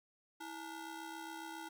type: ring-modulated tone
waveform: 25% pulse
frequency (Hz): 587.3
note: D5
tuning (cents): 0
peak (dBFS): -38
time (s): 0.4-1.69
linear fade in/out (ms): 10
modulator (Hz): 260
effects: none